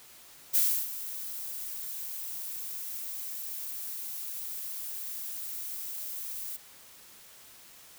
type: noise with ADSR envelope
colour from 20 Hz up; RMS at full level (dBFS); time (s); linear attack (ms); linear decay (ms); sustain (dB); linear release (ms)
violet; -23; 0.53-6.57; 26; 320; -15; 12
effects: white hiss -53 dBFS RMS until 7.98 s